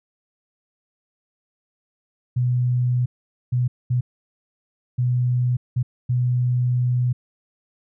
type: tone bursts at uneven times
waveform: sine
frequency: 124 Hz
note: B2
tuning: 7 cents sharp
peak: -17 dBFS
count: 6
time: 2.36-3.06 / 3.52-3.68 / 3.9-4.01 / 4.98-5.57 / 5.76-5.83 / 6.09-7.13 s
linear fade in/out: 10 ms
effects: none